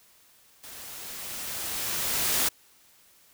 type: noise with level ramp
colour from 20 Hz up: white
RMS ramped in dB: -44 to -24 dBFS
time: 0.63-2.49 s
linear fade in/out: 10 ms
effects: white hiss -59 dBFS RMS until 3.33 s